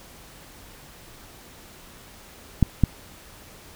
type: clicks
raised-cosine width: 5 ms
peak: -3 dBFS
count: 2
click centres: 2.627 / 2.837 s
effects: pink hiss -47 dBFS RMS until 3.75 s